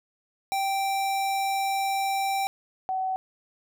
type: tone pair in turn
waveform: square / sine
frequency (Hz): 782 / 755.4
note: G5 / F#5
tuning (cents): -4 / +36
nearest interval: minor second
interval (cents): 60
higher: first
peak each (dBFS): -25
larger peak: neither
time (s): 0.52-2.47 / 2.89-3.16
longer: first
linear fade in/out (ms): 0
effects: none

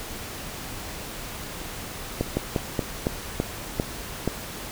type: slowing click train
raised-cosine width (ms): 2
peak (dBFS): -9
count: 8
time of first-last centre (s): 2.21-4.277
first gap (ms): 160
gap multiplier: 1.2
effects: pink hiss -36 dBFS RMS until 4.71 s

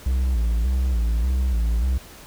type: tone with vibrato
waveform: triangle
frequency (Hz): 60.2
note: B1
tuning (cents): -44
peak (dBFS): -16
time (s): 0.06-1.98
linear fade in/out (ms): 5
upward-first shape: square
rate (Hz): 1.7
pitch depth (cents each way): 110
effects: pink hiss -44 dBFS RMS until 2.26 s

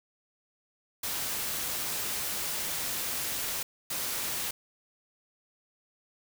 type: noise bursts at uneven times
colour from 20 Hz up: white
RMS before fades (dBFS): -33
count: 2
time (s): 1.03-3.63 / 3.9-4.51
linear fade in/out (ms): 5
effects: none

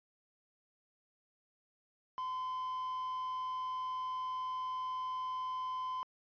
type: tone with quantisation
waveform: triangle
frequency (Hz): 1023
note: C6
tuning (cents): -39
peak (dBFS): -34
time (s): 2.18-6.03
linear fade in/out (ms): 0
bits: 9
effects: resampled to 11025 Hz

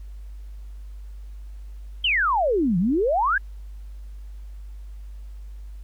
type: exponential two-way sweep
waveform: sine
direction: down then up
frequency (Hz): 3207 to 164.81 to 1691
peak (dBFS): -18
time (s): 2.04-3.38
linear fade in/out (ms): 5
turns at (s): 2.78
effects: added 50 Hz sine -35 dBFS peak until 5.83 s + pink hiss -62 dBFS RMS until 5.83 s

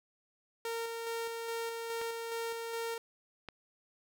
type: tone with tremolo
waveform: sawtooth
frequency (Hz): 460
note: A#4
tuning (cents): -23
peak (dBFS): -31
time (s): 0.65-2.98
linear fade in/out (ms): 2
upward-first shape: square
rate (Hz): 2.4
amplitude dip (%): 30
type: clicks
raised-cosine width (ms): 0.3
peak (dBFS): -27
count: 2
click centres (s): 2.015 / 3.487
effects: none

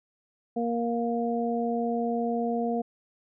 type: harmonic tone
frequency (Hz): 234.4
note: A#3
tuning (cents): +10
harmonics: 1 / 2 / 3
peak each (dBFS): -28 / -30 / -31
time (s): 0.56-2.82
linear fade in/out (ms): 10
effects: none

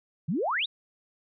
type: exponential sweep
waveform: sine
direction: up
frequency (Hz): 140 to 3992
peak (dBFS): -25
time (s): 0.28-0.66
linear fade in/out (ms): 10
effects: none

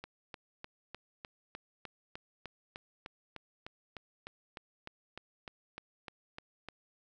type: click train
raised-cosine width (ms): 0.3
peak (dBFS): -27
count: 23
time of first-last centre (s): 0.04-6.687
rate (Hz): 3.31
effects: none

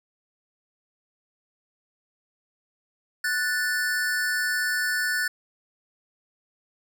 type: tone pair together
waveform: square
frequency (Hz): 1480 / 1761.5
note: F#6 / A6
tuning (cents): 0 / +1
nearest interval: minor third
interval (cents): 301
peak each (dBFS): -27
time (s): 3.24-5.28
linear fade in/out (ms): 5
effects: none

